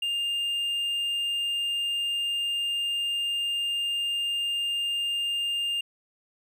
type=tone; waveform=triangle; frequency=2807 Hz; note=F7; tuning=8 cents sharp; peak=-24 dBFS; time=0.02-5.81 s; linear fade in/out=5 ms; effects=none